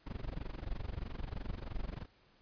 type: noise with amplitude modulation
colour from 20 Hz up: brown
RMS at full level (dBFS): -37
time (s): 0.06-2.06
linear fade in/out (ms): 10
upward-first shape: sine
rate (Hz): 23.1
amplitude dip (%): 95
effects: pink hiss -67 dBFS RMS until 2.41 s + resampled to 11025 Hz